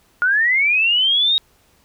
sine linear sweep, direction up, 1409 to 3785 Hz, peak -13 dBFS, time 0.22-1.38 s, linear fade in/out 0 ms, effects pink hiss -57 dBFS RMS until 1.84 s

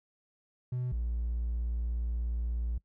triangle tone pair in turn, 125 / 58.31 Hz, B2 / A#1, +21 / +1 cents, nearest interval octave + minor second, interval 1320 cents, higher first, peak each -28 / -27 dBFS, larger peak second, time 0.72-0.92 / 0.92-2.78 s, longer second, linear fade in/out 5 ms, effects noise-tail reverb RT60 0.1 s tail -23 dB re dry + tanh soft clip ceiling -24 dBFS

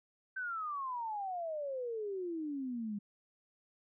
sine exponential sweep, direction down, 1556 to 200 Hz, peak -36 dBFS, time 0.36-2.99 s, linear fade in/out 10 ms, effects none

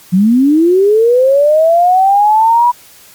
sine linear sweep, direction up, 174.61 to 980 Hz, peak -5 dBFS, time 0.12-2.72 s, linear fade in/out 20 ms, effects white hiss -40 dBFS RMS until 3.14 s + MP3 96 kbps

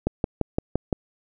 click train, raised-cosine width 2 ms, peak -8 dBFS, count 6, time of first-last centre 0.07-0.928 s, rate 5.83 Hz, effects none

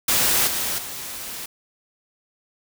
white noise with level steps, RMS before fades -19 / -25 / -33 dBFS, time 0.08-1.46 s, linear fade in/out 5 ms, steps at 0.47 / 0.78 s, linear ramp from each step 5 ms, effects none

